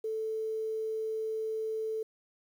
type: tone with quantisation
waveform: sine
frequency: 440 Hz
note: A4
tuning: in tune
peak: -31 dBFS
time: 0.04-2.03 s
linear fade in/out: 5 ms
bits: 10
effects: none